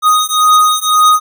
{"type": "beating tone pair", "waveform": "square", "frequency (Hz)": [1244.5, 1246.4], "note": ["D#6", "D#6"], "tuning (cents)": [0, 3], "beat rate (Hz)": 1.9, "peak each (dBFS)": -11, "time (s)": [0.02, 1.2], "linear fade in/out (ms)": 50, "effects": []}